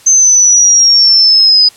sine exponential sweep, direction down, 6272 to 4968 Hz, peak -3 dBFS, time 0.06-1.69 s, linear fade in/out 10 ms, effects white hiss -40 dBFS RMS until 1.76 s + low-pass 10000 Hz 12 dB/octave

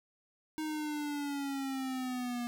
square linear sweep, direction down, 312.8 to 238.6 Hz, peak -35 dBFS, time 0.58-2.47 s, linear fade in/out 0 ms, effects none

